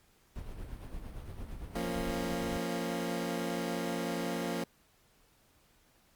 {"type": "noise with tremolo", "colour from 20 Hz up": "brown", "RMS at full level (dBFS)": -41, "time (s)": [0.36, 2.57], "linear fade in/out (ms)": 0, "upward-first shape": "sine", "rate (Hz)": 8.8, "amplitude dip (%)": 45}
{"type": "chord", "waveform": "20% pulse", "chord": "Bb minor", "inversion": "second", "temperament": "equal with one note detuned", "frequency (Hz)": [174.61, 231.1, 277.2], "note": ["F3", "Bb3", "Db4"], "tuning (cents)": [0, -15, 0], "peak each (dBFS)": [-32, -32, -34], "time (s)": [1.75, 4.64], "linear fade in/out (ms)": 5}
{"effects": ["pink hiss -67 dBFS RMS until 6.15 s", "Opus 48 kbps"]}